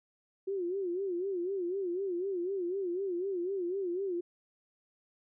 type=tone with vibrato; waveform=sine; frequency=370 Hz; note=F#4; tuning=in tune; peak=-31 dBFS; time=0.47-4.21 s; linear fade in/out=10 ms; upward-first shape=sine; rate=4 Hz; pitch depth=130 cents each way; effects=none